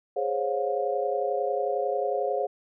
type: chord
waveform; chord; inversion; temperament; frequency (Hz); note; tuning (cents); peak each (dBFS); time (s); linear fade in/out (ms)
sine; Db major seventh; second; equal with one note detuned; 415.3 / 523.3 / 554.4 / 712.7; Ab4 / C5 / Db5 / F5; 0 / 0 / 0 / +35; -30; 0.16-2.47; 10
effects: none